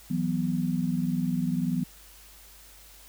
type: chord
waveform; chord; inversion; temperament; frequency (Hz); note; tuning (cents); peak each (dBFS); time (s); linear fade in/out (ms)
sine; E suspended second; none; equal; 164.81 / 185 / 246.9; E3 / F#3 / B3; 0 / 0 / 0; -29; 0.1-1.84; 10
effects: added 50 Hz sine -54 dBFS peak until 3.08 s + white hiss -52 dBFS RMS until 3.08 s